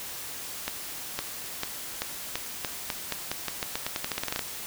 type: accelerating click train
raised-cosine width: 0.2 ms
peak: -11 dBFS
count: 22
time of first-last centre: 0.68-4.392 s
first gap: 510 ms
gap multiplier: 0.87
effects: white hiss -38 dBFS RMS until 4.66 s